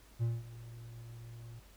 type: tone with ADSR envelope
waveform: triangle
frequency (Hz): 116.54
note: A#2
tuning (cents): 0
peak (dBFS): -26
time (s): 0.19-1.6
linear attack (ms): 35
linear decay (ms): 200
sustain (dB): -18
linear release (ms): 13
effects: added 50 Hz sine -59 dBFS peak until 1.76 s + pink hiss -62 dBFS RMS until 1.76 s